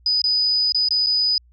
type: tone with dropouts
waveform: sine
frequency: 4978 Hz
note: D#8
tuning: in tune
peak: -16 dBFS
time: 0.06-1.38 s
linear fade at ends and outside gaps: 2 ms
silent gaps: 0.218-0.24 / 0.722-0.746 / 0.887-0.907 / 1.063-1.068 s
effects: added 60 Hz sine -50 dBFS peak until 1.52 s